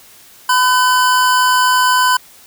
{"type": "tone pair together", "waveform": "square", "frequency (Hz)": [1006.1, 1514], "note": ["B5", "F#6"], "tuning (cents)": [32, 39], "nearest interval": "perfect fifth", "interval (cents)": 707, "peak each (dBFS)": [-12, -16], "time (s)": [0.49, 2.17], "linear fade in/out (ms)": 5, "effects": ["white hiss -43 dBFS RMS until 2.46 s"]}